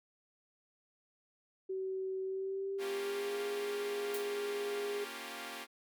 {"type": "tone with pitch glide", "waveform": "sine", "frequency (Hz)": [379.8, 409.4], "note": ["F#4", "G#4"], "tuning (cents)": [45, -25], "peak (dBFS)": -35, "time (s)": [1.69, 5.05], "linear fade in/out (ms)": 10, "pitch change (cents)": 130, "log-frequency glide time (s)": [2.22, 3.44]}
{"type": "chord", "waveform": "5% pulse", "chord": "G half-diminished seventh", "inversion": "first", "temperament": "equal with one note detuned", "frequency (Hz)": [233.1, 277.2, 350.4, 392], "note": ["Bb3", "Db4", "F4", "G4"], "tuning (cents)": [0, 0, 6, 0], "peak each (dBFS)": -37, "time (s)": [2.78, 5.67], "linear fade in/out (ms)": 50}
{"type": "noise with exponential decay", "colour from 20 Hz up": "blue", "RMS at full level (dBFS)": -39, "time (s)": [4.14, 4.33], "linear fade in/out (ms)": 2, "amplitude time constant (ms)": 40}
{"effects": []}